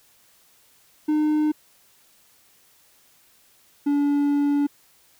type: tone pair in turn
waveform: triangle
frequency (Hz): 304.2 / 287.1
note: D#4 / D4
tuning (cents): -39 / -39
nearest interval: minor second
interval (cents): 100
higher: first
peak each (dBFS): -16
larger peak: neither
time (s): 1.08-1.52 / 3.86-4.67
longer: second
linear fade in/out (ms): 10
effects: white hiss -58 dBFS RMS until 5.19 s